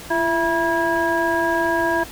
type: tone cluster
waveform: sine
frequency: 338.8 / 664 / 967 / 1636 Hz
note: E4 / E5 / B5 / G#6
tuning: +48 / +12 / -37 / -26 cents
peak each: -22 dBFS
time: 0.1-2.04 s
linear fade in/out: 10 ms
effects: tanh soft clip ceiling -9 dBFS + pink hiss -37 dBFS RMS until 2.11 s